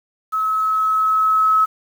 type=tone with level ramp; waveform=sine; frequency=1289 Hz; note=E6; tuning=39 cents flat; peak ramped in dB=-17 to -11 dBFS; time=0.32-1.66 s; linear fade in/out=20 ms; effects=7-bit